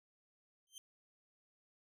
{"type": "tone with exponential growth", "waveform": "20% pulse", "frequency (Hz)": 3133, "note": "G7", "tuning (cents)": -2, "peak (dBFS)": -40, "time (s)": [0.67, 0.78], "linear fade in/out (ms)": 1, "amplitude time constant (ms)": 22, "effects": []}